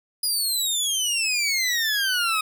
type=exponential sweep; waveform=20% pulse; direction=down; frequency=4981 to 1252 Hz; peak=-16 dBFS; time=0.23-2.41 s; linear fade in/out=5 ms; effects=none